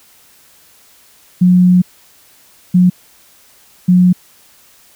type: tone bursts at uneven times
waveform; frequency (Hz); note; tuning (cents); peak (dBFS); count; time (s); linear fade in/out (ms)
sine; 180.5; F#3; -43; -5; 3; 1.41-1.82 / 2.74-2.9 / 3.88-4.13; 10
effects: white hiss -47 dBFS RMS until 4.95 s